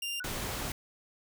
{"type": "tone", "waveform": "sawtooth", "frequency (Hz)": 2794, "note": "F7", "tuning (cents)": 0, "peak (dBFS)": -30, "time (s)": [0.02, 0.2], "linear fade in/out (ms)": 5}
{"type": "tone with exponential decay", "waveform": "sine", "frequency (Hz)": 1480, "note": "F#6", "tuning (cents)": 0, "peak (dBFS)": -33, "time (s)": [0.2, 0.38], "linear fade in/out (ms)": 5, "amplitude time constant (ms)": 37}
{"type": "noise", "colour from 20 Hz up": "pink", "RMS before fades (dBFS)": -36, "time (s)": [0.24, 0.72], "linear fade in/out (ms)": 2}
{"effects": []}